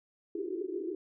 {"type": "band-pass noise", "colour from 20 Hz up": "white", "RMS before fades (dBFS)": -36, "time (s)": [0.35, 0.95], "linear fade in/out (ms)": 5, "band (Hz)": [320, 400], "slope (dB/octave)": 96, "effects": []}